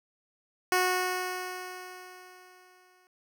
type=tone with exponential decay; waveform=10% pulse; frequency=366.2 Hz; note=F#4; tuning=18 cents flat; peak=-14 dBFS; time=0.72-3.07 s; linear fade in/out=1 ms; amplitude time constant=510 ms; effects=none